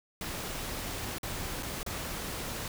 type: noise with dropouts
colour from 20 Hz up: pink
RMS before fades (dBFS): -37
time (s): 0.21-2.68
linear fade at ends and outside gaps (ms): 2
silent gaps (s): 1.184-1.231 / 1.626-1.63 / 1.831-1.863
effects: none